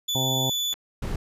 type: tone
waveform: 35% pulse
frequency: 3472 Hz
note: A7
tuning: 24 cents flat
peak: -22 dBFS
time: 0.08-0.74 s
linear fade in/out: 10 ms
type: harmonic tone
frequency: 130.81 Hz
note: C3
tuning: in tune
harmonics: 1 / 2 / 3 / 4 / 5 / 6 / 7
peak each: -27 / -32 / -36 / -35 / -36 / -35 / -37 dBFS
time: 0.15-0.5 s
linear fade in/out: 2 ms
type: clicks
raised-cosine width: 0.3 ms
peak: -26 dBFS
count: 2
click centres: 0.729 / 0.74 s
type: noise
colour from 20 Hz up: brown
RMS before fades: -28 dBFS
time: 1.02-1.16 s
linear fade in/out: 5 ms
effects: resampled to 32000 Hz